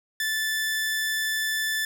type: tone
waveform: sawtooth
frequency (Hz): 1754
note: A6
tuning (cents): -6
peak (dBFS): -21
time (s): 0.2-1.85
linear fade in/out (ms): 2
effects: none